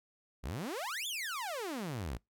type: exponential two-way sweep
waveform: sawtooth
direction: up then down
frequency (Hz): 51.91 to 3611 to 51.91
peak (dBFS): -33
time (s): 0.43-2.18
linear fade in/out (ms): 20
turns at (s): 1.07
effects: noise-tail reverb RT60 0.2 s tail -25 dB re dry